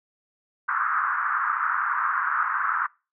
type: band-pass noise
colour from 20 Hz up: white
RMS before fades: -25 dBFS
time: 0.68-2.87 s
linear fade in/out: 10 ms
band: 1100 to 1500 Hz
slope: 48 dB/octave
effects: noise-tail reverb RT60 0.3 s tail -24 dB re dry